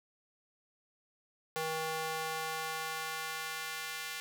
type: tone with high-pass filter sweep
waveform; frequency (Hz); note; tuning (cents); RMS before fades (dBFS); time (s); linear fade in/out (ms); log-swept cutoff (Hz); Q
square; 159.2; D#3; +40; -38; 1.56-4.2; 0; 530 to 1900; 1
effects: none